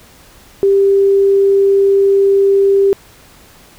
sine tone, 394.4 Hz, G4, 11 cents sharp, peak -7 dBFS, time 0.63-2.93 s, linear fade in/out 0 ms, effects pink hiss -43 dBFS RMS until 3.78 s

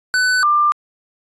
square / sine tone pair in turn, 1500 / 1190.6 Hz, F#6 / D6, +23 / +23 cents, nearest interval major third, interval 400 cents, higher first, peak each -14 / -11 dBFS, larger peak second, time 0.14-0.43 / 0.43-0.72 s, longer neither, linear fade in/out 0 ms, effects resampled to 22050 Hz

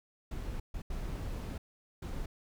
brown noise bursts at uneven times, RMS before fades -38 dBFS, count 4, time 0.31-0.6 / 0.74-0.82 / 0.9-1.58 / 2.02-2.26 s, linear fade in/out 5 ms, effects none

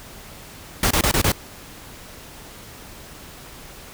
pink noise bursts, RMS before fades -18 dBFS, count 5, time 0.83-1.319 s, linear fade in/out 2 ms, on 77 ms, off 26 ms, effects pink hiss -41 dBFS RMS until 3.93 s

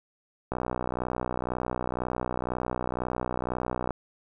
click train, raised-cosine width 1 ms, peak -15 dBFS, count 211, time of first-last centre 0.52-3.907 s, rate 62 Hz, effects none

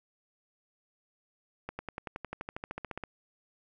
accelerating click train, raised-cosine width 0.5 ms, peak -22 dBFS, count 18, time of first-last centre 1.69-3.037 s, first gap 100 ms, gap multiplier 0.97, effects none

